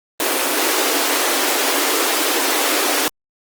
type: high-pass noise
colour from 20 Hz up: pink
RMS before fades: -18 dBFS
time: 0.2-3.08 s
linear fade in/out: 0 ms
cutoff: 270 Hz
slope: 96 dB/octave
effects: Opus 24 kbps